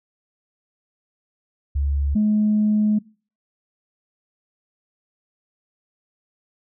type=tone pair in turn; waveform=sine; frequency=70.7 / 211.9 Hz; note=C#2 / G#3; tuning=+35 / +35 cents; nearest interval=octave + perfect fifth; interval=1900 cents; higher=second; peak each=-18 / -14 dBFS; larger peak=second; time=1.75-2.15 / 2.15-2.99 s; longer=second; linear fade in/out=10 ms; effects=noise-tail reverb RT60 0.4 s tail -24 dB re dry + tanh soft clip ceiling -11 dBFS